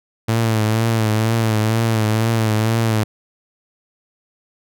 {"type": "tone with vibrato", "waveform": "sawtooth", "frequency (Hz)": 111.3, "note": "A2", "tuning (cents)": 20, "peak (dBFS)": -11, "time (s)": [0.28, 3.04], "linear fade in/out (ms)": 10, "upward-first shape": "triangle", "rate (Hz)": 2.1, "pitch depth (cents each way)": 66, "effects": []}